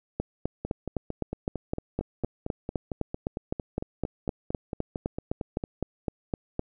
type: two click trains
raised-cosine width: 2 ms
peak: -18 / -14 dBFS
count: 23 / 26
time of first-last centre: 0.65-5.639 / 0.2-6.594 s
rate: 4.41 / 3.91 Hz
effects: none